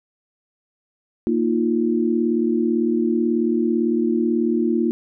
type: chord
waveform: sine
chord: Bb suspended fourth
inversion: none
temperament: equal with one note detuned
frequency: 231.9 / 311.1 / 349.2 Hz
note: Bb3 / Eb4 / F4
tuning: -9 / 0 / 0 cents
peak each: -20 / -23 / -21 dBFS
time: 1.27-4.91 s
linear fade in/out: 0 ms
effects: none